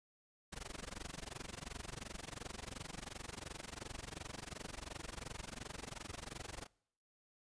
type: noise with amplitude modulation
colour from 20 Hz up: pink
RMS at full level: -44 dBFS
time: 0.52-6.67 s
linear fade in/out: 10 ms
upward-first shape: sine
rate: 22.8 Hz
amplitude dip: 100%
effects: noise-tail reverb RT60 0.7 s tail -25 dB re dry + resampled to 22050 Hz